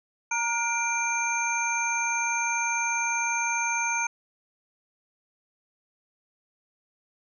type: tone cluster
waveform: sine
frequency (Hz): 931 / 1428 / 2363 / 6330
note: A#5 / F6 / D7 / G8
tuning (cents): -2 / +38 / +10 / +16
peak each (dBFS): -29 / -33 / -28 / -31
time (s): 0.31-4.07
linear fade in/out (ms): 5
effects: none